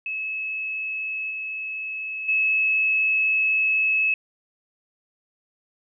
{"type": "tone with level steps", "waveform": "sine", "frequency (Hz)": 2588, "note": "E7", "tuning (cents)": -32, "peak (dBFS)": [-26, -28, -18], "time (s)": [0.06, 4.14], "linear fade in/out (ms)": 2, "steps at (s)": [1.3, 2.28], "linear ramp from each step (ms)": 10, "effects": []}